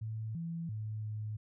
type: tone with pitch steps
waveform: sine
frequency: 110.2 / 167 / 108 / 107.2 Hz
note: A2 / E3 / A2 / A2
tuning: +3 / +23 / -32 / -45 cents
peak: -36 dBFS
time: 0.01-1.37 s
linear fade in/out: 10 ms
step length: 340 ms
effects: none